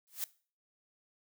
blue noise with exponential growth, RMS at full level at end -32 dBFS, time 0.07-0.24 s, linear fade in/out 0 ms, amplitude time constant 35 ms, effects noise-tail reverb RT60 0.4 s tail -20 dB re dry

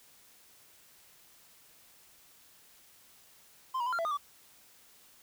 triangle tone with pitch steps, 1040 / 955 / 1013 / 1385 / 666 / 1224 / 1153 Hz, C6 / A#5 / B5 / F6 / E5 / D#6 / D6, -11 / +42 / +44 / -15 / +18 / -29 / -32 cents, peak -28 dBFS, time 3.74-4.174 s, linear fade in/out 10 ms, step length 62 ms, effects white hiss -60 dBFS RMS until 5.22 s

